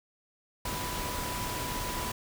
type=tone in noise; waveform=sine; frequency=987.8 Hz; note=B5; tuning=in tune; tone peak=-38 dBFS; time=0.65-2.12 s; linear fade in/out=5 ms; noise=pink; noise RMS=-35 dBFS; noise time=0.65-2.12 s; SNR=-6 dB; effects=none